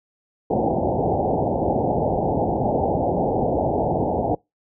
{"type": "low-pass noise", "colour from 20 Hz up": "white", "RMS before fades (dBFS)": -21, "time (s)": [0.5, 4.35], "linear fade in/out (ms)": 5, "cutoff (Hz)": 850, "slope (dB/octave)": 96, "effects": ["noise-tail reverb RT60 0.2 s tail -26 dB re dry", "high-pass 60 Hz 12 dB/octave"]}